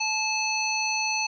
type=harmonic tone; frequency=868 Hz; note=A5; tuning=24 cents flat; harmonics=1 / 3 / 5 / 7; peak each=-30 / -27 / -31 / -32 dBFS; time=0-1.27 s; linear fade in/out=10 ms; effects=none